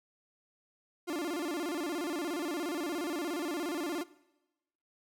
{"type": "tone with vibrato", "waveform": "40% pulse", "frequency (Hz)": 321.1, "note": "E4", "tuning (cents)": -45, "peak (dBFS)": -32, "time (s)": [1.07, 4.04], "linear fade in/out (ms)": 20, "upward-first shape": "square", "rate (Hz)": 17, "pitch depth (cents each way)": 160, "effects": ["noise-tail reverb RT60 1.0 s tail -20 dB re dry"]}